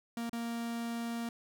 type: tone with dropouts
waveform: 45% pulse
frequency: 233.1 Hz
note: A#3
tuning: in tune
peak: -35 dBFS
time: 0.17-1.29 s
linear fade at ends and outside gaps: 2 ms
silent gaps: 0.295-0.33 s
effects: none